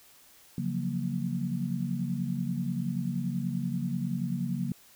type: chord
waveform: sine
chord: Gb major seventh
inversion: second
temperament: equal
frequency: 138.59 / 174.61 / 185 / 233.1 Hz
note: Db3 / F3 / Gb3 / Bb3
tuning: 0 / 0 / 0 / 0 cents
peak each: -34 dBFS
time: 0.58-4.72 s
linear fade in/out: 2 ms
effects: white hiss -57 dBFS RMS until 4.95 s